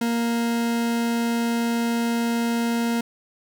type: tone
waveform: 40% pulse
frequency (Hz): 233.4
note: A#3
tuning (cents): +2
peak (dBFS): -20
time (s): 0.01-3.01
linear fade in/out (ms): 5
effects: none